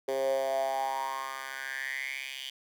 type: tone with high-pass filter sweep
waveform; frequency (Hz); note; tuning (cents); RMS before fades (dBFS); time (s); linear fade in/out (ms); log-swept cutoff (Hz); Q
10% pulse; 134.1; C3; +43; -33; 0.08-2.5; 5; 450 to 3000; 7.1
effects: none